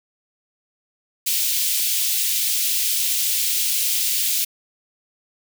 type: high-pass noise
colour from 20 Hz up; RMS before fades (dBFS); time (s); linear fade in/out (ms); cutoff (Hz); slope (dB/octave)
white; -21; 1.26-4.45; 10; 2600; 24
effects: none